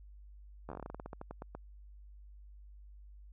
slowing click train, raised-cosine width 1 ms, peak -29 dBFS, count 18, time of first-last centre 0.69-1.55 s, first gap 12 ms, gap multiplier 1.16, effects added 50 Hz sine -51 dBFS peak until 3.32 s

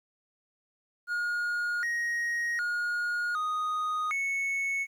triangle tone with pitch steps, 1433 / 1881 / 1435 / 1243 / 2207 Hz, F6 / A#6 / F6 / D#6 / C#7, +44 / +15 / +47 / -2 / -8 cents, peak -26 dBFS, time 1.07-4.87 s, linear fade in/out 50 ms, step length 760 ms, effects 11-bit

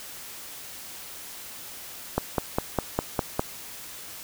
click train, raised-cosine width 1 ms, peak -8 dBFS, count 7, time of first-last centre 2.18-3.395 s, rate 4.94 Hz, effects white hiss -41 dBFS RMS until 4.23 s

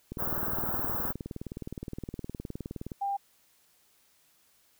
click train, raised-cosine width 3 ms, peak -24 dBFS, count 55, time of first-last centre 0.12-2.918 s, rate 19.3 Hz
white band-stop noise, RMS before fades -32 dBFS, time 0.18-1.13 s, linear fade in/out 20 ms, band 1500 to 15000 Hz, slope 48 dB/octave
sine tone, 797 Hz, G5, 28 cents sharp, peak -28 dBFS, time 3.01-3.17 s, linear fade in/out 10 ms
effects white hiss -66 dBFS RMS until 4.79 s

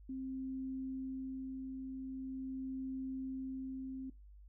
sine tone with tremolo, 263.1 Hz, C4, 10 cents sharp, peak -38 dBFS, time 0.09-4.1 s, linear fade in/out 5 ms, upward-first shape sine, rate 0.43 Hz, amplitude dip 30%, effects noise-tail reverb RT60 0.2 s tail -20 dB re dry + added 50 Hz sine -54 dBFS peak until 4.48 s

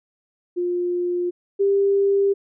sine tone pair in turn, 353.7 / 397 Hz, F4 / G4, +22 / +22 cents, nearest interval major second, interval 200 cents, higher second, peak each -20 / -15 dBFS, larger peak second, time 0.56-1.31 / 1.59-2.34 s, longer neither, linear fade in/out 20 ms, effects none

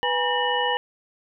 sine tone cluster, 493.6 / 825 / 958 / 1815 / 2940 Hz, B4 / G#5 / A#5 / A#6 / F#7, -1 / -12 / +47 / -47 / -12 cents, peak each -27 dBFS, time 0.03-0.77 s, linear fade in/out 0 ms, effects none

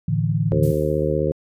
sine chord, A suspended fourth, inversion none, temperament equal, 110 / 146.83 / 164.81 Hz, A2 / D3 / E3, 0 / 0 / 0 cents, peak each -22 dBFS, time 0.08-0.71 s, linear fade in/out 5 ms
harmonic tone, 75.9 Hz, D#2, 42 cents flat, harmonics 1 / 2 / 3 / 4 / 5 / 6 / 7, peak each -28 / -24 / -32 / -28 / -25 / -25 / -24 dBFS, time 0.52-1.32 s, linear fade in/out 0 ms
violet noise with exponential decay, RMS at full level -34 dBFS, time 0.63-1.28 s, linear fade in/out 2 ms, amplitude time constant 140 ms
effects resampled to 32000 Hz

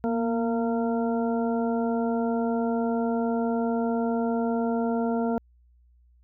harmonic tone with a mistuned harmonic, 229.5 Hz, A#3, 27 cents flat, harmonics 1 / 2 / 3 / 4 / 6, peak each -25 / -29 / -31 / -37 / -41 dBFS, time 0.04-5.38 s, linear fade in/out 0 ms, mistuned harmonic 1, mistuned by +37 cents, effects added 60 Hz sine -56 dBFS peak until 6.23 s

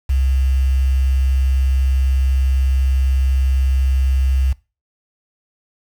sine tone with quantisation, 66 Hz, C2, 16 cents sharp, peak -13 dBFS, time 0.09-4.53 s, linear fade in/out 10 ms, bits 6, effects noise-tail reverb RT60 0.3 s tail -21 dB re dry

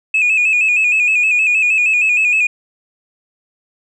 sine tone with vibrato, 2520 Hz, D#7, 21 cents sharp, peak -9 dBFS, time 0.14-2.47 s, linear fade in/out 5 ms, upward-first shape square, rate 6.4 Hz, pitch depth 50 cents each way, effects tanh soft clip ceiling -8 dBFS

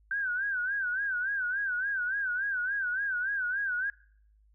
sine tone with vibrato, 1544 Hz, G6, 27 cents flat, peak -28 dBFS, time 0.11-3.9 s, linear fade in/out 2 ms, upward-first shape sine, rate 3.5 Hz, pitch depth 120 cents each way, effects noise-tail reverb RT60 0.6 s tail -23 dB re dry + added 52 Hz sine -60 dBFS peak until 4.54 s

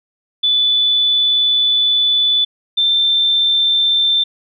sine tone pair in turn, 3481 / 3562 Hz, A7 / A7, -19 / +21 cents, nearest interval unison, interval 40 cents, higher second, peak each -11 dBFS, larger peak neither, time 0.43-2.45 / 2.77-4.24 s, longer first, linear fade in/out 10 ms, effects none

